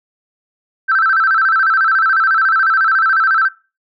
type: tone with vibrato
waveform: sine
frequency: 1435 Hz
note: F6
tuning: 47 cents sharp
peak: -9 dBFS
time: 0.88-3.49 s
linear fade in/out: 20 ms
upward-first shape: square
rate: 14 Hz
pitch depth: 140 cents each way
effects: noise-tail reverb RT60 0.3 s tail -19 dB re dry + tanh soft clip ceiling -5 dBFS